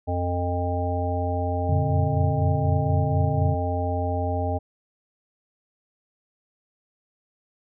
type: harmonic tone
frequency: 88.4 Hz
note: F2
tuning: 22 cents sharp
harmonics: 1 / 3 / 5 / 7 / 9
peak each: -25 / -32 / -33 / -30 / -30 dBFS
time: 0.07-4.59 s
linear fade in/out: 20 ms
type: chord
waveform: sine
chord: Gb augmented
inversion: none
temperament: just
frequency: 92.5 / 115.62 / 144.53 Hz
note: Gb2 / Bb2 / D3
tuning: 0 / -14 / -27 cents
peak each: -26 / -28 / -24 dBFS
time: 1.69-3.55 s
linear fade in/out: 5 ms
effects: none